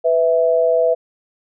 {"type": "tone pair together", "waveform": "sine", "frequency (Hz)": [497.6, 656], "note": ["B4", "E5"], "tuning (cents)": [13, -9], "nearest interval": "perfect fourth", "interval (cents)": 478, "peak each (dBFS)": -15, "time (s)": [0.04, 0.95], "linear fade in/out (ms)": 20, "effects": []}